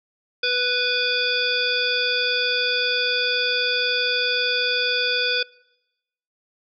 harmonic tone with a mistuned harmonic, 493.9 Hz, B4, in tune, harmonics 1 / 3 / 5 / 7 / 9 / 10, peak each -27 / -25 / -25 / -25 / -28 / -30 dBFS, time 0.43-5.43 s, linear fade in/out 5 ms, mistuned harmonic 9, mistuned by +63 cents, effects noise-tail reverb RT60 0.9 s tail -23 dB re dry

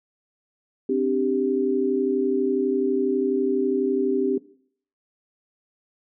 sine chord, C suspended second, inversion none, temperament equal, 261.6 / 293.7 / 392 Hz, C4 / D4 / G4, 0 / 0 / 0 cents, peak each -24 / -27 / -22 dBFS, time 0.89-4.38 s, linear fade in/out 5 ms, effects noise-tail reverb RT60 0.6 s tail -20 dB re dry

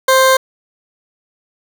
20% pulse tone, 525 Hz, C5, 6 cents sharp, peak -3 dBFS, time 0.08-0.37 s, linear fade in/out 5 ms, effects none

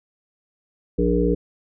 harmonic tone, 59.1 Hz, A#1, 24 cents sharp, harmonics 1 / 3 / 5 / 7 / 8, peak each -23 / -23 / -23 / -23 / -23 dBFS, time 0.98-1.35 s, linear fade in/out 10 ms, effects none

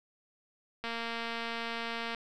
click train, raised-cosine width 0.3 ms, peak -21 dBFS, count 303, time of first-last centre 0.84-2.147 s, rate 231 Hz, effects none

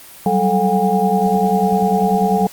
sine tone cluster, 185.4 / 195.5 / 437 / 725 / 805 Hz, F#3 / G3 / A4 / F#5 / G5, +4 / -4 / -12 / -35 / +46 cents, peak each -19 dBFS, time 0.26-2.47 s, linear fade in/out 2 ms, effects white hiss -39 dBFS RMS until 2.52 s + Opus 32 kbps

